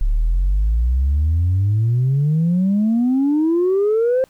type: exponential sweep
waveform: sine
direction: up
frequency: 34.7 to 530 Hz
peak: -12 dBFS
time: 0.01-4.24 s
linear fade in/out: 0 ms
effects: tanh soft clip ceiling -11 dBFS + pink hiss -56 dBFS RMS until 4.29 s